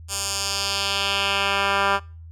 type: tone with band-pass filter sweep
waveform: 10% pulse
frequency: 198 Hz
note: G3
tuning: 18 cents sharp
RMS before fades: -23 dBFS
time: 0.08-2 s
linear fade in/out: 50 ms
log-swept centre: 7900 to 1500 Hz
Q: 1.5
effects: noise-tail reverb RT60 0.4 s tail -25 dB re dry + added 82 Hz sine -38 dBFS peak until 2.31 s